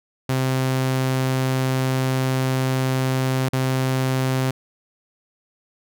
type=tone with dropouts; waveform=sawtooth; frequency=130.81 Hz; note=C3; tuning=in tune; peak=-15 dBFS; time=0.29-4.51 s; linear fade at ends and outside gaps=5 ms; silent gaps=3.489-3.531 s; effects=none